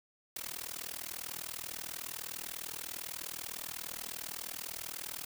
white noise with amplitude modulation, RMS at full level -38 dBFS, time 0.36-5.25 s, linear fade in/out 5 ms, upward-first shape sine, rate 40 Hz, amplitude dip 100%, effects none

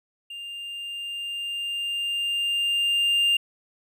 triangle tone with level ramp, 2800 Hz, F7, 4 cents sharp, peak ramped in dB -33 to -16 dBFS, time 0.3-3.37 s, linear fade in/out 5 ms, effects none

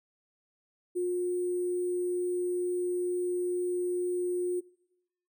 sine tone with sample-and-hold, 357.8 Hz, F4, 42 cents sharp, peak -27 dBFS, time 0.95-4.61 s, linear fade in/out 20 ms, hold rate 8820 Hz, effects noise-tail reverb RT60 0.9 s tail -23 dB re dry

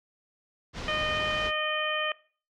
pink low-pass noise, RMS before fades -37 dBFS, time 0.73-1.52 s, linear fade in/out 50 ms, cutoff 5600 Hz, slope 24 dB/octave
harmonic tone, 614 Hz, D#5, 23 cents flat, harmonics 1 / 2 / 3 / 4 / 5, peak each -33 / -33 / -33 / -33 / -33 dBFS, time 0.88-2.12 s, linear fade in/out 2 ms
effects noise-tail reverb RT60 0.4 s tail -20 dB re dry

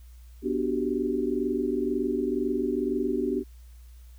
sine chord, G major seventh, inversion first, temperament equal, 246.9 / 293.7 / 370 / 392 Hz, B3 / D4 / F#4 / G4, 0 / 0 / 0 / 0 cents, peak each -30 dBFS, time 0.42-3.44 s, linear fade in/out 50 ms, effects added 60 Hz sine -45 dBFS peak until 4.18 s + white hiss -63 dBFS RMS until 4.18 s

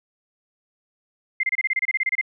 sine tone bursts, 2093 Hz, C7, in tune, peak -18 dBFS, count 14, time 1.4-2.213 s, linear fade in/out 5 ms, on 33 ms, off 27 ms, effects none

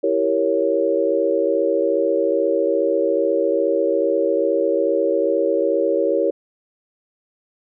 sine chord, E diminished seventh, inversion none, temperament equal, 329.6 / 392 / 466.2 / 554.4 Hz, E4 / G4 / Bb4 / Db5, 0 / 0 / 0 / 0 cents, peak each -23 / -22 / -21 / -20 dBFS, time 0.03-6.31 s, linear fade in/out 10 ms, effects none

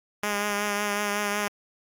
5% pulse tone with vibrato, 205.7 Hz, G#3, 16 cents flat, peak -14 dBFS, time 0.23-1.48 s, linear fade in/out 5 ms, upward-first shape triangle, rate 5.4 Hz, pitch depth 28 cents each way, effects Opus 48 kbps

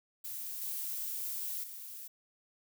violet noise with level steps, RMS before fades -41 / -38 / -46 dBFS, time 0.24-2.08 s, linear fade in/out 10 ms, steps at 0.61 / 1.63 s, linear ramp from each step 10 ms, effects none

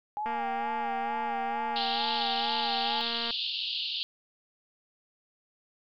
sine tone with vibrato, 822 Hz, G#5, 18 cents flat, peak -30 dBFS, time 0.17-3.01 s, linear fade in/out 0 ms, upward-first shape sine, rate 2.2 Hz, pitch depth 93 cents each way
click train, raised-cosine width 0.5 ms, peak -23 dBFS, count 711, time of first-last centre 0.26-3.307 s, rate 233 Hz
pink band-pass noise, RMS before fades -33 dBFS, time 1.76-4.03 s, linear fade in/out 0 ms, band 2800 to 4600 Hz, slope 96 dB/octave
effects none

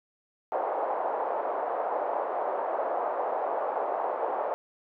white band-pass noise, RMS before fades -30 dBFS, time 0.52-4.54 s, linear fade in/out 0 ms, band 500 to 850 Hz, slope 24 dB/octave, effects none

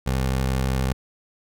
20% pulse tone with vibrato, 65.41 Hz, C2, in tune, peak -16 dBFS, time 0.06-0.93 s, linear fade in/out 10 ms, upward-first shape square, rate 12 Hz, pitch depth 15 cents each way, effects none

